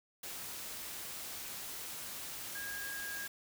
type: tone in noise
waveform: sine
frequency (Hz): 1630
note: G#6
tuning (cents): -33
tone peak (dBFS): -41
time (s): 2.55-3.27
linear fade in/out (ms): 5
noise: white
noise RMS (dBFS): -44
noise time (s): 0.23-3.28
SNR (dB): 0
effects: none